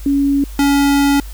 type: tone pair in turn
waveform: sine / square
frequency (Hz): 280 / 281.6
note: C#4 / C#4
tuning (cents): +18 / +27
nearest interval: unison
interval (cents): 9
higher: second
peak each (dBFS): -11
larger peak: neither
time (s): 0.06-0.44 / 0.59-1.2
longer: second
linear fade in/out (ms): 2
effects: added 50 Hz sine -27 dBFS peak until 1.33 s + white hiss -41 dBFS RMS until 1.33 s